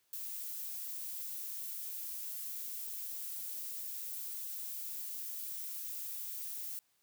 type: noise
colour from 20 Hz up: violet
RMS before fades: -42 dBFS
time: 0.13-6.79 s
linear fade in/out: 0 ms
effects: white hiss -75 dBFS RMS until 7.02 s + high-pass 60 Hz 12 dB/octave